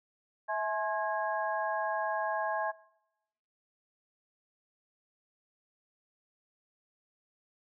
sine tone cluster, 651 / 848 / 1064 / 1646 Hz, E5 / G#5 / C6 / G#6, -22 / +36 / +29 / -16 cents, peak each -35 / -34 / -37 / -37 dBFS, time 0.48-2.72 s, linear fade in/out 20 ms, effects noise-tail reverb RT60 0.9 s tail -22 dB re dry

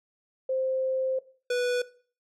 sine / square tone pair in turn, 523.3 / 491.8 Hz, C5 / B4, 0 / -7 cents, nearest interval minor second, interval 107 cents, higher first, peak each -25 dBFS, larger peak neither, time 0.49-1.19 / 1.5-1.82 s, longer first, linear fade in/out 5 ms, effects noise-tail reverb RT60 0.4 s tail -17 dB re dry + low-pass 7000 Hz 12 dB/octave

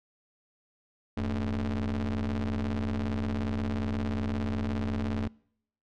35% pulse ring-modulated tone, 65.41 Hz, C2, in tune, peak -24 dBFS, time 1.17-5.28 s, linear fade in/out 5 ms, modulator 155 Hz, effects noise-tail reverb RT60 0.7 s tail -26 dB re dry + low-pass 4000 Hz 12 dB/octave

